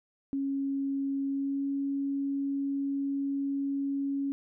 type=tone with pitch glide; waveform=sine; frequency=275 to 277.6 Hz; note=C#4 to C#4; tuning=-14 to +3 cents; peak=-28 dBFS; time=0.33-4.32 s; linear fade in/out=0 ms; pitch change=+17 cents; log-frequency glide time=1.27-1.66 s; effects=none